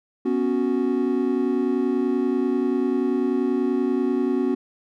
triangle chord, B suspended second, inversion none, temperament equal, 246.9 / 277.2 / 370 Hz, B3 / C#4 / F#4, 0 / 0 / 0 cents, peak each -22 dBFS, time 0.25-4.55 s, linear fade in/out 10 ms, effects none

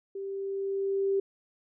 sine tone with level ramp, 392 Hz, G4, in tune, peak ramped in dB -34 to -23 dBFS, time 0.15-1.2 s, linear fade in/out 5 ms, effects none

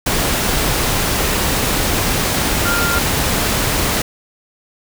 sine tone in noise, 1396.9 Hz, F6, in tune, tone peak -18 dBFS, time 2.65-2.99 s, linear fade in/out 5 ms, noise pink, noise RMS -17 dBFS, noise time 0.06-4.02 s, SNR -4 dB, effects none

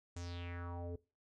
square tone with low-pass filter sweep, 87.1 Hz, F2, 4 cents flat, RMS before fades -44 dBFS, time 0.16-0.96 s, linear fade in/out 5 ms, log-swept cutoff 7500 to 420 Hz, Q 4, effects noise-tail reverb RT60 0.3 s tail -21 dB re dry

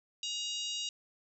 harmonic tone, 950 Hz, A#5, 33 cents sharp, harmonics 3 / 4 / 5 / 6 / 7 / 8, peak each -38 / -39 / -45 / -46 / -45 / -48 dBFS, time 0.23-0.89 s, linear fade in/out 2 ms, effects none

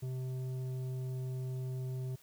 sine tone with tanh clipping, 129 Hz, C3, 24 cents flat, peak -37 dBFS, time 0.02-2.16 s, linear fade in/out 10 ms, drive 9 dB, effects white hiss -63 dBFS RMS until 2.22 s

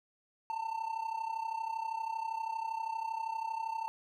triangle tone with amplitude modulation, 897 Hz, A5, 33 cents sharp, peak -29 dBFS, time 0.5-3.88 s, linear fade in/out 0 ms, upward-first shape sine, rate 32.6 Hz, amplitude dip 75%, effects none

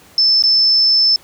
sine tone with dropouts, 5274 Hz, E8, in tune, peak -9 dBFS, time 0.18-1.16 s, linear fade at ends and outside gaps 1 ms, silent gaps 0.424-0.437 s, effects pink hiss -45 dBFS RMS until 1.23 s + high-pass 80 Hz 12 dB/octave

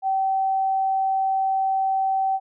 sine tone, 770 Hz, G5, 31 cents flat, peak -19 dBFS, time 0.02-2.4 s, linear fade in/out 50 ms, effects none

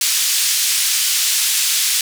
white band-pass noise, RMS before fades -17 dBFS, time 0.01-2.01 s, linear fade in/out 2 ms, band 2800 to 9100 Hz, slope 12 dB/octave, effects none

